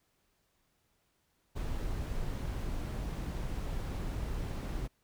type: noise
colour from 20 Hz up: brown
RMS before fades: -36 dBFS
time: 1.55-4.88 s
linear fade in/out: 20 ms
effects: pink hiss -75 dBFS RMS until 5.03 s